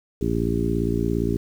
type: harmonic tone with a mistuned harmonic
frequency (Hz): 57.4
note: A#1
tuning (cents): -26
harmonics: 1 / 2 / 3 / 4 / 5 / 6 / 7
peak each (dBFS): -28 / -28 / -28 / -28 / -28 / -28 / -28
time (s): 0.21-1.37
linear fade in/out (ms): 5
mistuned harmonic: 1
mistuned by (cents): +32
effects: 8-bit